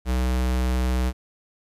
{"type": "tone", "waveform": "square", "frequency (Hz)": 62.9, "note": "B1", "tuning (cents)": 32, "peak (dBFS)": -21, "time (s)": [0.05, 1.13], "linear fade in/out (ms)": 50, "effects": ["resampled to 32000 Hz", "10-bit"]}